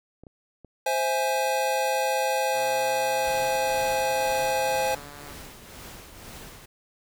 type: clicks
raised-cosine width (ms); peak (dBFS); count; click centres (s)
2; -32; 3; 0.236 / 0.268 / 0.647
type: chord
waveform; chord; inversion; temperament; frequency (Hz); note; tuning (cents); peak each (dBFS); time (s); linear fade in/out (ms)
square; C augmented; none; equal; 523.3 / 659.3 / 830.6; C5 / E5 / G#5; 0 / 0 / 0; -27 / -32 / -27; 0.86-4.95; 5
type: tone with pitch glide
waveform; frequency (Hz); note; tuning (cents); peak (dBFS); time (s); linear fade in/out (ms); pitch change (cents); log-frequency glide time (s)
5% pulse; 130.4 to 144.69; C3 to D3; -5 to -25; -31; 2.52-5.35; 50; +180; 3.13-5.12
type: noise with tremolo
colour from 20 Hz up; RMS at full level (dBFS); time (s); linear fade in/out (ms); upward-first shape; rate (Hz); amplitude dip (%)
pink; -41; 3.24-6.66; 10; triangle; 2; 55
effects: none